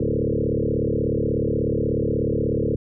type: tone with frequency modulation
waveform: sine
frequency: 283.3 Hz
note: C#4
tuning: 38 cents sharp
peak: -19 dBFS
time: 0-2.76 s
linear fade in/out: 5 ms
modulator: 36.5 Hz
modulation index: 5.9
effects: none